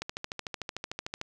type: click train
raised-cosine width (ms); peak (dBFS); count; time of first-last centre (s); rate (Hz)
0.2; -17; 17; 0.02-1.214; 13.4
effects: none